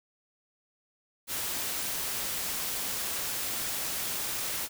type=noise; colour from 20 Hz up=white; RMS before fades=-33 dBFS; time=1.27-4.69 s; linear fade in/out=50 ms; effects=none